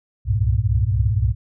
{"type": "tone cluster", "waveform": "sine", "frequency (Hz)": [64.8, 68.7, 88.5, 100.5, 117.7], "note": ["C2", "C#2", "F2", "G2", "A#2"], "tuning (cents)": [-16, -15, 23, 44, 17], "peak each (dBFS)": [-22, -26, -27, -19, -22], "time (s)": [0.25, 1.35], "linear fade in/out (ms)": 50, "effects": []}